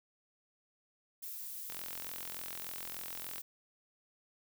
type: noise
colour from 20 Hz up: violet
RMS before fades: -44 dBFS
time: 1.22-3.42 s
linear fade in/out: 10 ms
type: click train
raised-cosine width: 0.2 ms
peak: -27 dBFS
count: 74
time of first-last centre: 1.7-3.382 s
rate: 43.4 Hz
effects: none